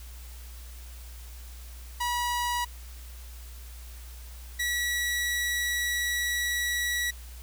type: tone pair in turn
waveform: sawtooth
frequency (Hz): 968 / 1936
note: B5 / B6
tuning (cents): -35 / -35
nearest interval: octave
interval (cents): 1200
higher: second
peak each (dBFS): -23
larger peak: neither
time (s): 2-2.65 / 4.59-7.11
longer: second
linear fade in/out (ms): 10
effects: added 60 Hz sine -41 dBFS peak until 7.42 s + white hiss -51 dBFS RMS until 7.42 s